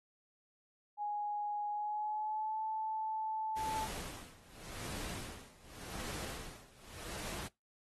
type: tone with pitch glide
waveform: sine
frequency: 830.6 to 873.9 Hz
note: G#5 to A5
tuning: 0 to -12 cents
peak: -35 dBFS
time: 0.97-3.88 s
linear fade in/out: 50 ms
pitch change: +88 cents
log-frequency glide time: 1.69-2.62 s
type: noise with tremolo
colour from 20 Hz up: pink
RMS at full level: -43 dBFS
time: 3.56-7.48 s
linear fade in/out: 10 ms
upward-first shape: sine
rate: 0.87 Hz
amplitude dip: 90%
effects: noise-tail reverb RT60 0.2 s tail -22 dB re dry + AAC 32 kbps